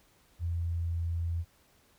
sine tone with pitch glide, 85 to 84.32 Hz, F2 to E2, -46 to +40 cents, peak -29 dBFS, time 0.39-1.45 s, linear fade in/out 50 ms, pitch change -14 cents, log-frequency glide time 0.5-0.95 s, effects pink hiss -65 dBFS RMS until 1.98 s

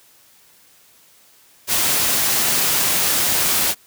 white noise, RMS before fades -18 dBFS, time 1.67-3.75 s, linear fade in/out 50 ms, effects white hiss -52 dBFS RMS until 3.86 s + high-pass 60 Hz 12 dB/octave

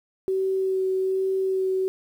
sine tone with vibrato, 379.8 Hz, F#4, 45 cents sharp, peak -21 dBFS, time 0.28-1.88 s, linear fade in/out 0 ms, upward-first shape sine, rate 1.2 Hz, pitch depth 11 cents each way, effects 9-bit

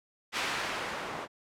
blue noise with low-pass filter sweep, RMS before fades -35 dBFS, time 0.32-1.28 s, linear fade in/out 50 ms, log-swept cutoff 2200 to 820 Hz, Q 0.72, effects none

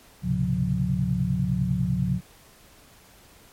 sine tone cluster, 71.7 / 106.6 / 128.7 / 138.7 / 180.2 Hz, D2 / G#2 / C3 / C#3 / F#3, -41 / +46 / -28 / +1 / -45 cents, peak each -33 / -33 / -28 / -27 / -25 dBFS, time 0.22-2.21 s, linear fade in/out 50 ms, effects pink hiss -53 dBFS RMS until 3.52 s + MP3 64 kbps

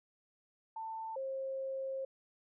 sine tone pair in turn, 891 / 534.4 Hz, A5 / C5, +22 / +36 cents, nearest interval major sixth, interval 886 cents, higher first, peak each -39 / -36 dBFS, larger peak second, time 0.76-1.16 / 1.16-2.05 s, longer second, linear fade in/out 5 ms, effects none

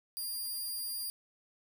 10% pulse tone, 4797 Hz, D8, 36 cents sharp, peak -29 dBFS, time 0.17-1.1 s, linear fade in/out 0 ms, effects 10-bit

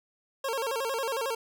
25% pulse tone with vibrato, 496.7 Hz, B4, 10 cents sharp, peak -25 dBFS, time 0.44-1.35 s, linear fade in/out 5 ms, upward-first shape square, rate 11 Hz, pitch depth 150 cents each way, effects none

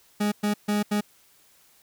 40% pulse tone bursts at uneven times, 207.7 Hz, G#3, in tune, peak -21 dBFS, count 4, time 0.2-0.32 / 0.43-0.54 / 0.68-0.83 / 0.91-1.01 s, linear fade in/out 10 ms, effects white hiss -59 dBFS RMS until 1.82 s

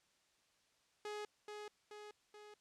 sawtooth tone with echo, 419.1 Hz, G#4, 16 cents sharp, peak -39 dBFS, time 1.05-1.25 s, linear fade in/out 2 ms, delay 430 ms, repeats 3, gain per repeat -4 dB, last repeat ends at 2.54 s, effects white hiss -75 dBFS RMS until 2.6 s + low-pass 7000 Hz 12 dB/octave

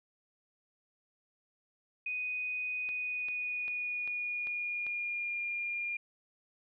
sine tone with pitch glide, 2490 to 2409 Hz, D#7 to D7, +1 to +43 cents, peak -33 dBFS, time 2.06-5.97 s, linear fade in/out 5 ms, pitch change -58 cents, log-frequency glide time 2.85-5.39 s
click train, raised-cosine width 0.3 ms, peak -33 dBFS, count 6, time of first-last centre 2.89-4.866 s, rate 2.53 Hz
effects none

